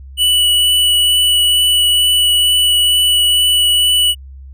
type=tone with vibrato; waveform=square; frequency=2954 Hz; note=F#7; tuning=3 cents flat; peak=-10 dBFS; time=0.17-4.15 s; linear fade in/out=50 ms; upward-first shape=triangle; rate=2.2 Hz; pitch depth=10 cents each way; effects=added 67 Hz sine -31 dBFS peak until 4.53 s